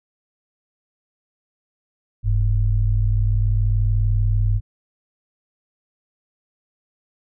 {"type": "tone pair together", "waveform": "sine", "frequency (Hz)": [43.4, 103.83], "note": ["F1", "G#2"], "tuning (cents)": [-10, 0], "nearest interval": "octave + minor third", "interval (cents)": 1510, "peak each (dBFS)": -18, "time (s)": [2.23, 4.61], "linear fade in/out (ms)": 50, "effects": []}